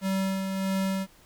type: tone with tremolo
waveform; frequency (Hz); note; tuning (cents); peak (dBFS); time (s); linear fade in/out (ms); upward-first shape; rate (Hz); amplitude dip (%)
square; 192.1; G3; -35; -25; 0.01-1.07; 50; sine; 1.6; 40
effects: pink hiss -57 dBFS RMS until 1.25 s